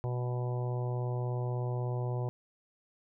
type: harmonic tone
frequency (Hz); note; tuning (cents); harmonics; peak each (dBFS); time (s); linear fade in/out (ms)
123.47; B2; 0; 1 / 3 / 4 / 5 / 6 / 7 / 8; -31 / -41 / -43 / -45 / -47 / -48 / -49; 0.04-2.29; 0
effects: none